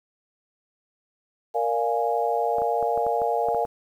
sine chord, Bb dominant seventh, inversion none, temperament equal, 466.2 / 587.3 / 698.5 / 830.6 Hz, Bb4 / D5 / F5 / Ab5, 0 / 0 / 0 / 0 cents, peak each -26 / -30 / -25 / -27 dBFS, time 1.54-3.66 s, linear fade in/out 20 ms
clicks, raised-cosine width 1 ms, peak -22 dBFS, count 9, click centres 2.584 / 2.619 / 2.827 / 2.976 / 3.066 / 3.218 / 3.486 / 3.547 / 3.651 s
effects 9-bit

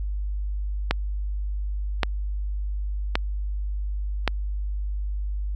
click train, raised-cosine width 0.3 ms, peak -4 dBFS, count 4, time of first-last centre 0.91-4.277 s, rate 0.891 Hz, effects added 50 Hz sine -25 dBFS peak until 5.55 s

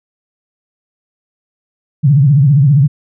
sine tone with vibrato, 140.7 Hz, C#3, 26 cents sharp, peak -5 dBFS, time 2.03-2.88 s, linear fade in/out 20 ms, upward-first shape triangle, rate 15 Hz, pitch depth 210 cents each way, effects none

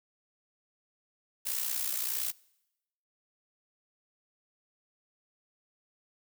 blue noise with amplitude modulation, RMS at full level -30 dBFS, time 1.45-2.32 s, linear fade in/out 20 ms, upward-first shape sine, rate 61.5 Hz, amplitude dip 65%, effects noise-tail reverb RT60 0.9 s tail -24 dB re dry

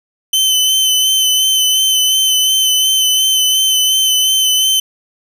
sawtooth tone with vibrato, 3055 Hz, G7, 45 cents flat, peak -7 dBFS, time 0.33-4.8 s, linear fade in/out 5 ms, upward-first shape sine, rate 2.8 Hz, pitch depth 20 cents each way, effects none

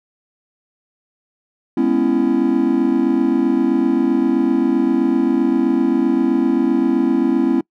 triangle chord, C# minor seventh, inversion second, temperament just, 207.9 / 249.5 / 277.2 / 332.6 Hz, G#3 / B3 / C#4 / E4, +2 / +18 / 0 / +16 cents, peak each -22 / -16 / -16 / -16 dBFS, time 1.77-7.61 s, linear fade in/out 5 ms, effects noise-tail reverb RT60 0.1 s tail -25 dB re dry

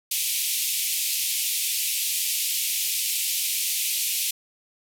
white band-pass noise, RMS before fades -26 dBFS, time 0.11-4.31 s, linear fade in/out 5 ms, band 2300 to 15000 Hz, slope 48 dB/octave, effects none

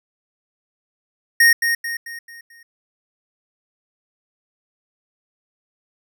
square tone with echo, 1858 Hz, A#6, 6 cents flat, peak -10 dBFS, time 1.4-1.53 s, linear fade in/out 5 ms, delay 220 ms, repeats 5, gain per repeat -7 dB, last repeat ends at 2.63 s, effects none

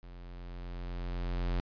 square tone with level ramp, 44 Hz, F1, 14 cents sharp, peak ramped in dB -47 to -29 dBFS, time 0.03-1.6 s, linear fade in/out 0 ms, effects resampled to 11025 Hz

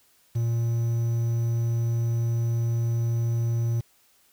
triangle tone with quantisation, 116.54 Hz, A#2, in tune, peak -20 dBFS, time 0.35-3.81 s, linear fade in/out 10 ms, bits 8, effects white hiss -62 dBFS RMS until 4.32 s

